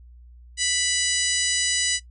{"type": "harmonic tone with a mistuned harmonic", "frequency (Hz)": 990, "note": "B5", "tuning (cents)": 4, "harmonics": [2, 3, 4, 5, 6, 7, 8, 9], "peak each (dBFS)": [-29, -29, -29, -29, -29, -29, -29, -29], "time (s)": [0.57, 2], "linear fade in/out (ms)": 50, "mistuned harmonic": 3, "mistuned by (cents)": -17, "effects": ["noise-tail reverb RT60 0.1 s tail -17 dB re dry", "added 60 Hz sine -44 dBFS peak until 2.1 s"]}